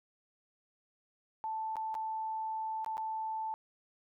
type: tone with dropouts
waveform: sine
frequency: 880 Hz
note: A5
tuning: in tune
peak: -34 dBFS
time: 1.44-3.54 s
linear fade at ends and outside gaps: 0 ms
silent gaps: 1.757-1.767 / 1.943-1.951 / 2.846-2.862 / 2.97-2.979 s
effects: none